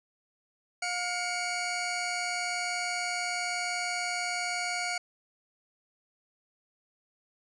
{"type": "tone pair together", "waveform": "20% pulse", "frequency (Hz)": [713, 2260], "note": ["F5", "C#7"], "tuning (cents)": [36, 33], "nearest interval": "octave + minor sixth", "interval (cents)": 1997, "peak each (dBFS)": -28, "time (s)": [0.82, 4.98], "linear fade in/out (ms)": 5, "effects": ["resampled to 22050 Hz"]}